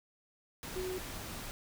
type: tone in noise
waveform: sine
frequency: 370 Hz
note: F#4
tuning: in tune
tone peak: -36 dBFS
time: 0.76-0.98 s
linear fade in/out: 0 ms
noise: pink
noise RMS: -43 dBFS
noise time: 0.63-1.51 s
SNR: +4 dB
effects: none